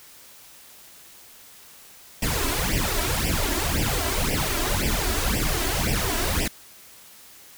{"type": "noise with flanger", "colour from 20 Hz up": "pink", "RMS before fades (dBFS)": -24, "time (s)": [2.22, 6.48], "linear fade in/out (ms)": 5, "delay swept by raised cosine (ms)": [0.37, 3.07], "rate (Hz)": 1.9, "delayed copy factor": 0.9, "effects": ["white hiss -48 dBFS RMS until 7.57 s"]}